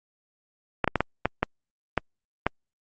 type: clicks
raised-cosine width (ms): 0.5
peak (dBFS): -6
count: 8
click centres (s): 0.843 / 0.877 / 0.957 / 1.006 / 1.256 / 1.43 / 1.977 / 2.466
effects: Opus 48 kbps